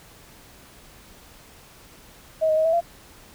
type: tone with pitch steps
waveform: sine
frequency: 636 / 624 / 633 / 653 / 683 Hz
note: D#5 / D#5 / D#5 / E5 / F5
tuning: +38 / +5 / +30 / -17 / -39 cents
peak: -17 dBFS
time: 2.41-2.81 s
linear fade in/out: 20 ms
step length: 80 ms
effects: pink hiss -49 dBFS RMS until 3.34 s